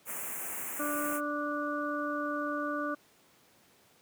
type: band-stop noise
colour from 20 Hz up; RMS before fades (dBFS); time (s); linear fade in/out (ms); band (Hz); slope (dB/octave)
white; -38; 0.05-1.21; 50; 2600 to 6900; 48
type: harmonic tone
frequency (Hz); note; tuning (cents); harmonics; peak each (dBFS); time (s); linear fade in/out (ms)
293.7; D4; 0; 1 / 2 / 4 / 5; -35 / -37 / -36 / -38; 0.79-2.95; 10
effects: pink hiss -63 dBFS RMS until 4.01 s + high-pass 150 Hz 12 dB/octave

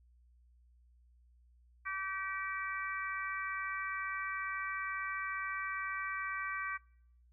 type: harmonic tone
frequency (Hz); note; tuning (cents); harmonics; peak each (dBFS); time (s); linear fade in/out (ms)
385.4; G4; -29; 3 / 4 / 5 / 6; -40 / -41 / -42 / -43; 1.85-6.78; 20
effects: noise-tail reverb RT60 0.7 s tail -26 dB re dry + added 60 Hz sine -62 dBFS peak until 7.32 s

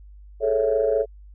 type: chord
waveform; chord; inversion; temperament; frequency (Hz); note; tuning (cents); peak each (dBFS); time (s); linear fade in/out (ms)
sine; A major seventh; third; equal; 415.3 / 440 / 554.4 / 659.3; G#4 / A4 / C#5 / E5; 0 / 0 / 0 / 0; -27 / -21 / -22 / -26; 0.4-1.06; 50
effects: tanh soft clip ceiling -9 dBFS + added 50 Hz sine -42 dBFS peak until 1.34 s

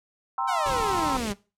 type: chord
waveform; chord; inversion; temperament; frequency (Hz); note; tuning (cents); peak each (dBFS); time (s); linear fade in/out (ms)
sine; C dominant seventh; second; equal; 784 / 932.3 / 1046.5 / 1318.5; G5 / Bb5 / C6 / E6; 0 / 0 / 0 / 0; -30 / -30 / -29 / -31; 0.38-1.17; 2
type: exponential sweep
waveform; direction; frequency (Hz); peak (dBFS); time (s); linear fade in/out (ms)
sawtooth; down; 784 to 194.1; -24; 0.47-1.34; 20
type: band-stop noise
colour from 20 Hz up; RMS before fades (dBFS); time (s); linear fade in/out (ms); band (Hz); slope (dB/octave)
pink; -34; 0.66-1.32; 0; 570 to 2000; 48
effects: noise-tail reverb RT60 0.3 s tail -20 dB re dry + low-pass 10000 Hz 12 dB/octave

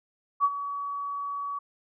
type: tone with ADSR envelope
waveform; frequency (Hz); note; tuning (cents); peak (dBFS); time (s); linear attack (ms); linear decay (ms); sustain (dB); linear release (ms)
sine; 1134; C#6; +39; -17; 0.4-1.59; 42; 48; -13; 8
effects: none

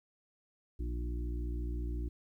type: harmonic tone with a mistuned harmonic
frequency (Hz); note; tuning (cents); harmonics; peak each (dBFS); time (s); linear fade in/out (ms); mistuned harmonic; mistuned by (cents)
59.9; A#1; +48; 1 / 2 / 3 / 4 / 5 / 6; -34 / -47 / -53 / -53 / -46 / -49; 0.79-2.09; 10; 6; -27
effects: 12-bit

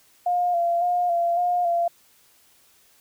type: tone with vibrato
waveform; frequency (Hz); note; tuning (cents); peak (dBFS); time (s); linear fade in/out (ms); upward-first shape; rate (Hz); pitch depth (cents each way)
sine; 698.5; F5; 0; -19; 0.26-1.88; 5; square; 1.8; 30
effects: white hiss -58 dBFS RMS until 3 s

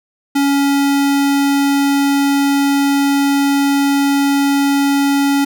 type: tone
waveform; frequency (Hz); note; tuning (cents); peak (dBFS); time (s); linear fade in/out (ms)
square; 280; C#4; +18; -12; 0.35-5.45; 10
effects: none

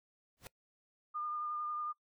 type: noise with exponential growth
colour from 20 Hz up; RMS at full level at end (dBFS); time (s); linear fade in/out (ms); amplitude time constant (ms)
pink; -44; 0.37-0.47; 0; 20
type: tone with vibrato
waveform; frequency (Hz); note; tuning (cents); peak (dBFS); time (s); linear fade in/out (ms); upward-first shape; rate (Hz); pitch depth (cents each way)
sine; 1211; D#6; -47; -36; 1.14-1.93; 20; triangle; 11; 17
effects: noise-tail reverb RT60 0.1 s tail -21 dB re dry

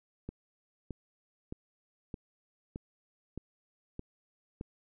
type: click train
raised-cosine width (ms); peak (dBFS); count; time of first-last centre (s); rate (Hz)
3; -26; 8; 0.29-4.611; 1.62
effects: none

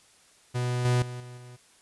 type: tone with level steps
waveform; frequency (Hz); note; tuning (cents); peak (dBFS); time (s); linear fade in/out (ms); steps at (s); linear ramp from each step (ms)
45% pulse; 123.47; B2; 0; -26 / -21 / -35 / -41 / -44; 0.54-1.57; 20; 0.85 / 1.02 / 1.2 / 1.37; 2
effects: white hiss -59 dBFS RMS until 1.81 s + resampled to 24000 Hz

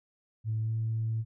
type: tone with pitch glide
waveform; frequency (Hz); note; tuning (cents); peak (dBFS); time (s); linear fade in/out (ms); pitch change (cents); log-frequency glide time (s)
sine; 110 to 111.92; A2 to A2; 0 to +30; -27; 0.44-1.25; 50; +30; 0.61-0.72
effects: tanh soft clip ceiling -23 dBFS

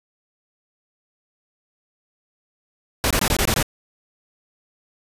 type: noise bursts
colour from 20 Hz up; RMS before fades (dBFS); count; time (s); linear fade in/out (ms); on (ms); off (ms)
pink; -19; 7; 3.04-3.627; 0; 65; 22
effects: resampled to 32000 Hz

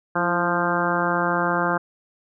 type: harmonic tone with a mistuned harmonic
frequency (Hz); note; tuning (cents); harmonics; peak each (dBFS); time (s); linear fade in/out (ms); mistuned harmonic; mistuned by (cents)
174.61; F3; 0; 1 / 2 / 3 / 4 / 5 / 6 / 7 / 8 / 9; -28 / -28 / -28 / -28 / -28 / -28 / -28 / -28 / -28; 0.15-1.78; 10; 2; -41
effects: none

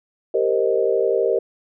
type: chord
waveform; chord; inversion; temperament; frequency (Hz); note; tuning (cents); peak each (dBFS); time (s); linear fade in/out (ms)
sine; C minor seventh; second; equal with one note detuned; 392 / 463.7 / 523.3 / 622.3; G4 / Bb4 / C5 / Eb5; 0 / -9 / 0 / 0; -21 / -20 / -23 / -24; 0.34-1.39; 5
effects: none

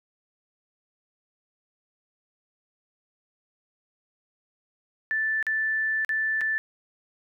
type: tone with dropouts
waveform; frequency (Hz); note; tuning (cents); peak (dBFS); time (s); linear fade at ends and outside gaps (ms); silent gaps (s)
sine; 1760; A6; 0; -23; 5.11-6.58; 0; 5.427-5.467 / 6.048-6.092 / 6.409-6.414
effects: none

